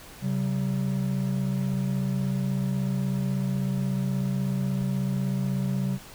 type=tone pair together; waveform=triangle; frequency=134.47 / 190.8 Hz; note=C3 / G3; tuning=+48 / -47 cents; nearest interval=tritone; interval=605 cents; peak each=-25 dBFS; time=0.21-5.99 s; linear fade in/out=50 ms; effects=pink hiss -46 dBFS RMS until 6.14 s